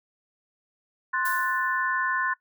sine chord, F# diminished, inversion second, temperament equal, 1046.5 / 1480 / 1760 Hz, C6 / F#6 / A6, 0 / 0 / 0 cents, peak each -28 dBFS, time 1.13-2.34 s, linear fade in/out 10 ms
violet noise with exponential decay, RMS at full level -32 dBFS, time 1.25-1.9 s, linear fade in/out 5 ms, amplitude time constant 140 ms
effects noise-tail reverb RT60 0.1 s tail -19 dB re dry

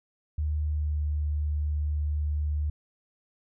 sine tone with pitch glide, 75.7 to 74.66 Hz, D#2 to D2, -47 to +29 cents, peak -25 dBFS, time 0.38-2.7 s, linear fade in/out 5 ms, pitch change -24 cents, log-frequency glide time 0.65-1.06 s, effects none

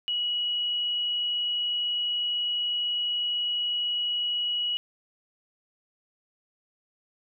sine tone, 2918 Hz, F#7, 25 cents flat, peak -25 dBFS, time 0.08-4.77 s, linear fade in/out 0 ms, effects none

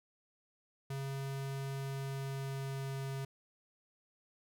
square tone with pitch glide, 136.6 to 135.66 Hz, C#3 to C#3, -25 to -37 cents, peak -38 dBFS, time 0.9-3.25 s, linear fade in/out 5 ms, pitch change -12 cents, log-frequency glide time 1.73-3.13 s, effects none

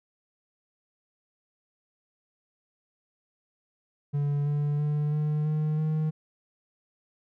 triangle tone with pitch steps, 144 / 146.26 / 148.56 / 150.9 / 153.27 / 155.68 Hz, D3 / D3 / D3 / D3 / D#3 / D#3, -34 / -7 / +20 / +47 / -26 / +1 cents, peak -22 dBFS, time 4.13-6.11 s, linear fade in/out 20 ms, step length 330 ms, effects none

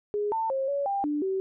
sine tone with pitch steps, 414.4 / 896 / 536 / 564 / 795 / 295.5 / 382.6 Hz, G#4 / A5 / C5 / C#5 / G5 / D4 / G4, -4 / +31 / +42 / +30 / +24 / +11 / -42 cents, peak -25 dBFS, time 0.14-1.4 s, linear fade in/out 0 ms, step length 180 ms, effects none

